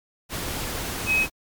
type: tone in noise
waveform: sine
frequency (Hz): 2543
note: D#7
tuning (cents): +37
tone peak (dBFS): -18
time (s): 1.06-1.27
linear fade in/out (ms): 50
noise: pink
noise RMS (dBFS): -30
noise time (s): 0.29-1.3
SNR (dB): +9
effects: MP3 96 kbps